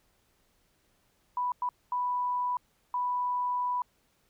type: tone bursts at uneven times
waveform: sine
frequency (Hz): 987.8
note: B5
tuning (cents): 0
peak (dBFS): -27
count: 4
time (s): 1.37-1.52 / 1.62-1.69 / 1.92-2.57 / 2.94-3.82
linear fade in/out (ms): 2
effects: pink hiss -70 dBFS RMS until 4.29 s